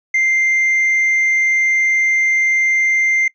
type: tone with tanh clipping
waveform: sine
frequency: 2093 Hz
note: C7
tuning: in tune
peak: -13 dBFS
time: 0.14-3.28 s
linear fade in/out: 5 ms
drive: 2 dB
effects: noise-tail reverb RT60 0.1 s tail -21 dB re dry + resampled to 16000 Hz